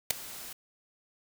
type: noise with ADSR envelope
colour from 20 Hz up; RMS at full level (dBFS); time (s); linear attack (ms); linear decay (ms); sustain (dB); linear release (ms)
white; -21; 0.1-0.53; 8; 4; -22; 4
effects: none

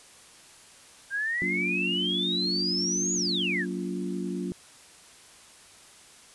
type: exponential two-way sweep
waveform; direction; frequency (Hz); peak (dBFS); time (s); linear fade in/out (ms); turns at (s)
sine; up then down; 1579 to 6850 to 1579; -26; 1.1-3.66; 50; 3.14
type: chord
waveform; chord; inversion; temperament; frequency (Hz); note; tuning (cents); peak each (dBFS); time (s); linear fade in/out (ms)
sine; Gb major seventh; none; equal with one note detuned; 185 / 233.1 / 283.7 / 349.2; Gb3 / Bb3 / Db4 / F4; 0 / 0 / +40 / 0; -32 / -37 / -36 / -35; 1.42-4.52; 0
effects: white hiss -52 dBFS RMS until 6.34 s + resampled to 24000 Hz

